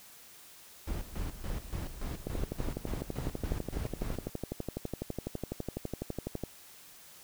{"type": "noise with tremolo", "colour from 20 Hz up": "brown", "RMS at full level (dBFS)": -35, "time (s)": [0.87, 4.3], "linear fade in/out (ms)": 5, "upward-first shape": "square", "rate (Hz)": 3.5, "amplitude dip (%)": 75}
{"type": "click train", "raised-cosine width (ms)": 2, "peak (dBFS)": -21, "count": 51, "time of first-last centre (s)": [2.27, 6.437], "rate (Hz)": 12}
{"effects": ["white hiss -54 dBFS RMS until 7.23 s"]}